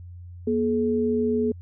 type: tone pair together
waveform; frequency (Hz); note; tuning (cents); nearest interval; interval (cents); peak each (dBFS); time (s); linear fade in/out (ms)
sine; 239.1 / 426; A#3 / G#4; +44 / +44; minor seventh; 1000; -23; 0.47-1.52; 5
effects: added 88 Hz sine -38 dBFS peak until 1.61 s